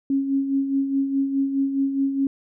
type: tone with tremolo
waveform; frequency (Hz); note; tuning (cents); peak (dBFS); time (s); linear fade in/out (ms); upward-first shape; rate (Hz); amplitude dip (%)
sine; 273.6; C#4; -23; -17; 0.1-2.27; 2; sine; 4.8; 55
effects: none